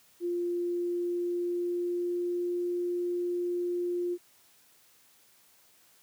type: tone with pitch glide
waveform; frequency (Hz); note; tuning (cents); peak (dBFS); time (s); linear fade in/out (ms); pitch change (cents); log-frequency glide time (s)
sine; 349.2 to 352.2; F4 to F4; 0 to +15; -28; 0.2-4.18; 50; +15; 0.44-2.72
effects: white hiss -62 dBFS RMS until 6.02 s + high-pass 80 Hz 12 dB/octave